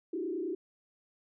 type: tone with frequency modulation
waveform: sine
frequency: 350 Hz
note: F4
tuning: 4 cents sharp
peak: -32 dBFS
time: 0.13-0.55 s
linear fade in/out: 5 ms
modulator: 29.5 Hz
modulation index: 1.5
effects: none